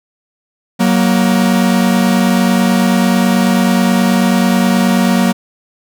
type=tone pair together; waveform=45% pulse; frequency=186.63 / 235.9 Hz; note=F#3 / A#3; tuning=+15 / +21 cents; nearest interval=major third; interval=406 cents; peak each=-12 dBFS; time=0.79-5.33 s; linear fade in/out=20 ms; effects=none